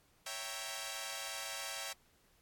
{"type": "chord", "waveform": "5% pulse", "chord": "C# diminished seventh", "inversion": "none", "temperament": "equal", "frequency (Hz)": [554.4, 659.3, 784, 932.3], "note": ["C#5", "E5", "G5", "Bb5"], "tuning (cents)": [0, 0, 0, 0], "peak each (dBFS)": [-35, -34, -33, -36], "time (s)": [0.26, 1.93], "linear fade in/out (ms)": 5, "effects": ["pink hiss -70 dBFS RMS until 2.41 s", "AAC 64 kbps"]}